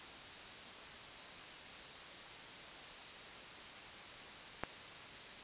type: click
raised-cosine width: 0.5 ms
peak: -21 dBFS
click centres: 4.636 s
effects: white hiss -50 dBFS RMS until 5.43 s + resampled to 8000 Hz